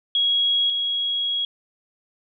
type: tone pair in turn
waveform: sine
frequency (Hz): 3313 / 3313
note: G#7 / G#7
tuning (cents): -5 / -5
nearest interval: unison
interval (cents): 0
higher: neither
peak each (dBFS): -17 / -21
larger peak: first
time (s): 0.15-0.7 / 0.7-1.45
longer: second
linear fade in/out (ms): 2
effects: none